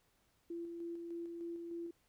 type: tone with tremolo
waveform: sine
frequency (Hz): 339.5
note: F4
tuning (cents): -49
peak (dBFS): -40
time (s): 0.5-1.91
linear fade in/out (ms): 5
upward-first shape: square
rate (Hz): 3.3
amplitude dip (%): 30
effects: pink hiss -75 dBFS RMS until 2.08 s